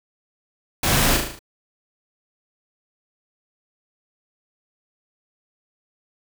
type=noise with echo; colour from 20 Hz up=pink; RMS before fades=-20 dBFS; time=0.83-1.17 s; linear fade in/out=5 ms; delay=37 ms; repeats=6; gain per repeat=-4 dB; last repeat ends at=1.392 s; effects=none